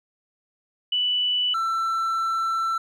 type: tone pair in turn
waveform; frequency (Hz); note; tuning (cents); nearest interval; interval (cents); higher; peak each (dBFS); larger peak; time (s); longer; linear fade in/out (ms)
sine / triangle; 2970 / 1337.6; F#7 / E6; +6 / +25; octave + major second; 1381; first; -20; neither; 0.92-1.54 / 1.54-2.78; second; 5
effects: none